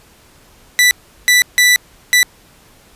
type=tone bursts at uneven times; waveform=sawtooth; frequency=1975.5 Hz; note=B6; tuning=in tune; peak=-4 dBFS; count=4; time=0.79-0.91 / 1.28-1.42 / 1.58-1.76 / 2.13-2.23 s; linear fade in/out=0 ms; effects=pink hiss -47 dBFS RMS until 2.95 s + resampled to 32000 Hz